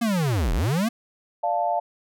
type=linear two-way sweep; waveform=square; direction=down then up; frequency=240.7 to 35.64 to 240.7 Hz; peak=-21 dBFS; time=0.01-0.89 s; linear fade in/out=10 ms; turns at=0.53 s
type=chord; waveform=sine; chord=D minor; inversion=none; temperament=equal; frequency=587.3 / 698.5 / 880 Hz; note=D5 / F5 / A5; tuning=0 / 0 / 0 cents; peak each=-28 / -23 / -26 dBFS; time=1.43-1.8 s; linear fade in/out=10 ms
effects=none